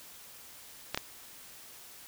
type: clicks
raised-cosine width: 0.2 ms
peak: -13 dBFS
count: 2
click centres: 0.946 / 0.975 s
effects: white hiss -51 dBFS RMS until 2.07 s